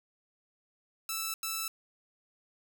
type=tone bursts at uneven times; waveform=5% pulse; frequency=1318.5 Hz; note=E6; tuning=in tune; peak=-21 dBFS; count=2; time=1.09-1.34 / 1.43-1.68 s; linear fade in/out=2 ms; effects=none